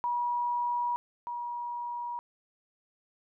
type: tone pair in turn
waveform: sine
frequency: 964 / 958.7 Hz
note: B5 / A#5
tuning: -42 / +48 cents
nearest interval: unison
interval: 10 cents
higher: first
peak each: -27 / -33 dBFS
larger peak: first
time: 0.04-0.96 / 1.27-2.19 s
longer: neither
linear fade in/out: 0 ms
effects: none